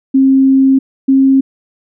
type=tone pair in turn; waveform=sine; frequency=267.6 / 268.5 Hz; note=C4 / C4; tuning=+39 / +45 cents; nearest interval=unison; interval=6 cents; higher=second; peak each=-5 dBFS; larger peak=neither; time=0.14-0.79 / 1.08-1.41 s; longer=first; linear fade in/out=10 ms; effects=none